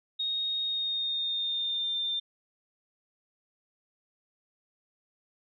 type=tone with pitch glide; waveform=sine; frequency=3729 to 3594 Hz; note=A#7 to A7; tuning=0 to +36 cents; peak=-28 dBFS; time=0.19-2.2 s; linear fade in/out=10 ms; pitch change=-64 cents; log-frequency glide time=0.63-1.95 s; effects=none